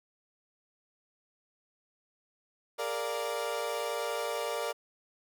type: chord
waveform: 30% pulse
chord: Bb dominant seventh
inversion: third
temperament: equal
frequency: 415.3 / 466.2 / 587.3 / 698.5 Hz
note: Ab4 / Bb4 / D5 / F5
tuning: 0 / 0 / 0 / 0 cents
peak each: -39 / -33 / -33 / -38 dBFS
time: 2.78-4.73 s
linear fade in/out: 20 ms
effects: none